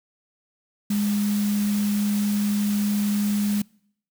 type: tone in noise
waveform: sine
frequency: 206 Hz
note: G#3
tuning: 14 cents flat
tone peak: -20 dBFS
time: 0.9-3.62 s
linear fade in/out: 5 ms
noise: white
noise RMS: -35 dBFS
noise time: 0.9-3.62 s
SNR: +12 dB
effects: noise-tail reverb RT60 0.7 s tail -26 dB re dry